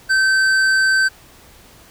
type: tone with hard clipping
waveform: triangle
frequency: 1546 Hz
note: G6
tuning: 24 cents flat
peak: -14 dBFS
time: 0.09-1.09 s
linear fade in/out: 20 ms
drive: 13 dB
effects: pink hiss -46 dBFS RMS until 1.9 s